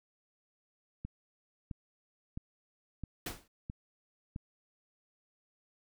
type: click train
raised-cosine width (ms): 5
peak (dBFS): -27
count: 6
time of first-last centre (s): 1.05-4.361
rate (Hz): 1.51
type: noise with exponential decay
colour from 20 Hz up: pink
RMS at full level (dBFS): -34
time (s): 3.26-3.48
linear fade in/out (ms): 5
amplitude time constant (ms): 46
effects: none